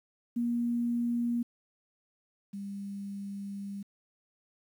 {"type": "tone pair in turn", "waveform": "sine", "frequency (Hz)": [237.6, 199.44], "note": ["A#3", "G3"], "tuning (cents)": [33, 30], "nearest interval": "minor third", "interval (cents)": 303, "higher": "first", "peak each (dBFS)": [-27, -36], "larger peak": "first", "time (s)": [[0.36, 1.43], [2.53, 3.83]], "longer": "second", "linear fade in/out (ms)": 10, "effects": ["10-bit"]}